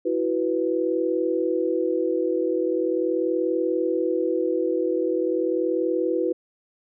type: chord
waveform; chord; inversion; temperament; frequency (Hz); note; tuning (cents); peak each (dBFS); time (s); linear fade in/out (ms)
sine; E suspended second; none; equal; 329.6 / 370 / 493.9; E4 / F#4 / B4; 0 / 0 / 0; -25; 0.05-6.33; 10
effects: none